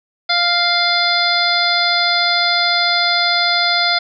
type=harmonic tone; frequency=698.5 Hz; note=F5; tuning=in tune; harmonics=1 / 2 / 3 / 5 / 6 / 7; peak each=-20 / -20 / -20 / -20 / -20 / -20 dBFS; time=0.29-3.99 s; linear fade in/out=10 ms; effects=none